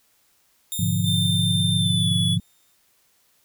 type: tone with exponential decay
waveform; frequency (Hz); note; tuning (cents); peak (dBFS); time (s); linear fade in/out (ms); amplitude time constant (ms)
5% pulse; 3639; A#7; -42; -18; 0.72-2.75; 0; 440
type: chord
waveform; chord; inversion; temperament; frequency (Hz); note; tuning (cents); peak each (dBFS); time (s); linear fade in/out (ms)
sine; G# diminished seventh; none; equal; 103.83 / 123.47 / 146.83 / 174.61; G#2 / B2 / D3 / F3; 0 / 0 / 0 / 0; -24 / -28 / -27 / -23; 0.79-2.4; 5
type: tone with pitch glide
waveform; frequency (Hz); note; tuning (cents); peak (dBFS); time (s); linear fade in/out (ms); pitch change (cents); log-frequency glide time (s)
square; 3589 to 3411; A7 to G#7; +34 to +46; -23; 1.03-2.38; 50; -88; 1.76-2.12
effects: white hiss -63 dBFS RMS until 3.44 s